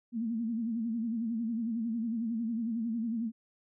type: tone with vibrato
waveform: sine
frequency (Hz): 228.4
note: A#3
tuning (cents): -35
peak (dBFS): -30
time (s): 0.12-3.32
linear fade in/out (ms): 50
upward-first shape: sine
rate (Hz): 11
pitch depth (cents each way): 87
effects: none